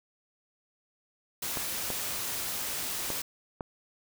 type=noise; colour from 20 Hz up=white; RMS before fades=-34 dBFS; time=1.42-3.22 s; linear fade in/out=5 ms
type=clicks; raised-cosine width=1 ms; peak=-20 dBFS; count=4; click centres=1.572 / 1.903 / 3.103 / 3.608 s
effects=none